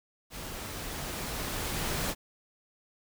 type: noise with level ramp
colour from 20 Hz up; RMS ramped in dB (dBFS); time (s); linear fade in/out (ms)
pink; -41 to -31; 0.3-2.15; 50
effects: none